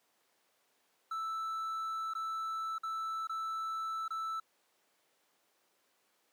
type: tone with dropouts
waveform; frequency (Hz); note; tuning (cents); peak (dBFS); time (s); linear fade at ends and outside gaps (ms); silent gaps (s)
triangle; 1319; E6; +1; -33; 1.11-4.4; 5; 2.137-2.15 / 2.783-2.833 / 3.272-3.294 / 4.081-4.105
effects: pink hiss -73 dBFS RMS until 6.32 s + high-pass 400 Hz 12 dB/octave